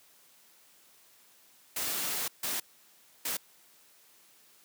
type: noise bursts at uneven times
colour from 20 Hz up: white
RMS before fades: -33 dBFS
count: 3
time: 1.76-2.28 / 2.43-2.6 / 3.25-3.37 s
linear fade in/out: 5 ms
effects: white hiss -61 dBFS RMS until 4.64 s + high-pass 150 Hz 12 dB/octave